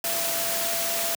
sine tone in noise, 673 Hz, E5, 36 cents sharp, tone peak -32 dBFS, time 0.04-1.15 s, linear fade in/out 2 ms, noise white, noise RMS -27 dBFS, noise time 0.04-1.15 s, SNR -8 dB, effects high-pass 150 Hz 12 dB/octave

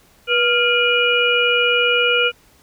harmonic tone with a mistuned harmonic, 484.7 Hz, B4, 32 cents flat, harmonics 1 / 3 / 5 / 6, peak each -19 / -19 / -19 / -19 dBFS, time 0.27-2.32 s, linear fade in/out 50 ms, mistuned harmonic 3, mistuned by -68 cents, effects pink hiss -53 dBFS RMS until 2.62 s

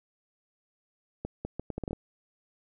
accelerating click train, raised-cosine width 2 ms, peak -20 dBFS, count 9, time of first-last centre 1.25-1.931 s, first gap 200 ms, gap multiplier 0.73, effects none

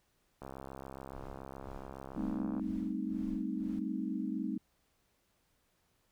click train, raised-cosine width 1 ms, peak -31 dBFS, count 147, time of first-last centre 0.42-2.596 s, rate 67.1 Hz
brown noise with tremolo, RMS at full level -49 dBFS, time 1.13-3.79 s, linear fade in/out 2 ms, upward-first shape sine, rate 2 Hz, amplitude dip 100%
sine chord, A half-diminished seventh, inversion third, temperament equal, 196 / 220 / 261.6 / 311.1 Hz, G3 / A3 / C4 / Eb4, 0 / 0 / 0 / 0 cents, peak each -39 dBFS, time 2.16-4.58 s, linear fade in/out 5 ms
effects pink hiss -75 dBFS RMS until 6.11 s

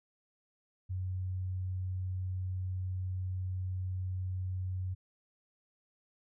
sine tone with vibrato, 92.6 Hz, F#2, 2 cents sharp, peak -33 dBFS, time 0.89-4.95 s, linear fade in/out 20 ms, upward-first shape triangle, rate 20 Hz, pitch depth 13 cents each way, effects none

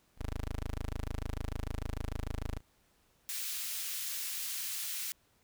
15% pulse tone, 26.7 Hz, G#0, 49 cents sharp, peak -29 dBFS, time 0.17-2.61 s, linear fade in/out 50 ms
white high-pass noise, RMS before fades -38 dBFS, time 3.29-5.12 s, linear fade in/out 0 ms, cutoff 2100 Hz, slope 12 dB/octave
effects pink hiss -70 dBFS RMS until 5.43 s

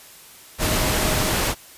sine tone in noise, 622.3 Hz, D#5, in tune, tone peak -30 dBFS, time 0.59-1.36 s, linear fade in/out 50 ms, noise pink, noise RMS -21 dBFS, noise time 0.58-1.55 s, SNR -12 dB, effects white hiss -45 dBFS RMS until 1.77 s + resampled to 32000 Hz

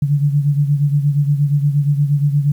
sine beating tone pair, 142.9 / 151.4 Hz, D3 / D#3, -47 / -47 cents, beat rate 8.5 Hz, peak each -13 / -19 dBFS, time 0.02-2.52 s, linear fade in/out 5 ms, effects 8-bit

